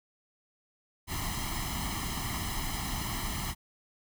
pink noise with comb filter, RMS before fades -34 dBFS, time 1.07-3.55 s, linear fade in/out 50 ms, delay 0.98 ms, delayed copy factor +1, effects none

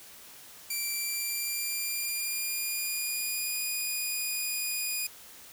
5% pulse tone with pitch glide, 2349 to 2463 Hz, D7 to D#7, 0 to -18 cents, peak -21 dBFS, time 0.7-5.07 s, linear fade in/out 5 ms, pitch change +82 cents, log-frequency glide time 0.93-3.61 s, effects white hiss -50 dBFS RMS until 5.52 s

